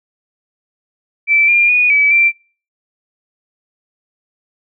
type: tone with pitch steps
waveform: sine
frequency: 2326 / 2398 / 2462 / 2292 / 2353 Hz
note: D7 / D7 / D#7 / D7 / D7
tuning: -17 / +36 / -19 / -43 / +3 cents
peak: -8 dBFS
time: 1.27-2.32 s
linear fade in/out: 50 ms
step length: 210 ms
effects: noise-tail reverb RT60 0.4 s tail -23 dB re dry